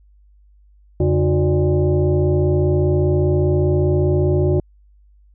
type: tone with frequency modulation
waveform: sine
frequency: 140 Hz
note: C#3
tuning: 18 cents sharp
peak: -13 dBFS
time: 1-4.6 s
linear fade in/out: 2 ms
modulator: 225 Hz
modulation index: 1.5
effects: added 50 Hz sine -48 dBFS peak until 5.34 s